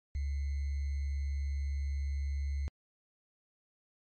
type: tone with sample-and-hold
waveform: sine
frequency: 69.9 Hz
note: C#2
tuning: 15 cents sharp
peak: -31 dBFS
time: 0.15-2.68 s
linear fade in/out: 0 ms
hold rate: 2100 Hz
effects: MP3 32 kbps